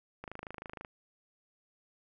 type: click train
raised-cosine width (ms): 0.5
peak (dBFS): -27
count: 17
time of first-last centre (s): 0.24-0.848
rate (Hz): 26.3
effects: none